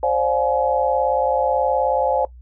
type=chord; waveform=sine; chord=D half-diminished seventh; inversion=third; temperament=just; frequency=528.6 / 587.3 / 704.8 / 845.8 Hz; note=C5 / D5 / F5 / Ab5; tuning=+18 / 0 / +16 / +31 cents; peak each=-20 / -23 / -24 / -21 dBFS; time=0.03-2.25 s; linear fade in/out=2 ms; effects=noise-tail reverb RT60 0.1 s tail -19 dB re dry + added 61 Hz sine -39 dBFS peak until 2.41 s